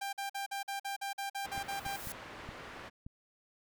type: tone bursts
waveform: sawtooth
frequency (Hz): 793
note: G5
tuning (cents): +20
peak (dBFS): -32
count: 12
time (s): 0.01-1.967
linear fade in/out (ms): 10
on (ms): 120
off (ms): 47
type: noise with exponential growth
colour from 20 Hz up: blue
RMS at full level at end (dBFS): -41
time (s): 1.38-2.12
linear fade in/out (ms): 2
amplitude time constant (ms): 160
type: low-pass noise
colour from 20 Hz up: white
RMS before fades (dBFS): -48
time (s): 1.44-2.9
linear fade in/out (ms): 20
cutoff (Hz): 1800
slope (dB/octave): 12
type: clicks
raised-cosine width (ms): 5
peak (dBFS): -33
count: 5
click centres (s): 1.578 / 1.864 / 2.072 / 2.49 / 3.065
effects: none